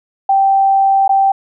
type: tone with dropouts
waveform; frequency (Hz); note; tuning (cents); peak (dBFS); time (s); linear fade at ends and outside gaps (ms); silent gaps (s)
sine; 781; G5; -7; -8; 0.29-1.32; 5; 1.079-1.092
effects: none